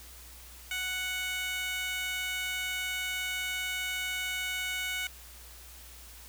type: tone with high-pass filter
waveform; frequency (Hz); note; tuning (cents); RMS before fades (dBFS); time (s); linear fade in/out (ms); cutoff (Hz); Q
15% pulse; 740; F#5; 0; -34; 0.71-5.07; 2; 2000; 1.2
effects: added 60 Hz sine -51 dBFS peak until 6.28 s + white hiss -51 dBFS RMS until 6.28 s